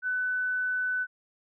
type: tone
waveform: sine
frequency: 1500 Hz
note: F#6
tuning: 23 cents sharp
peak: -26 dBFS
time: 0.02-1.07 s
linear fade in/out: 50 ms
effects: none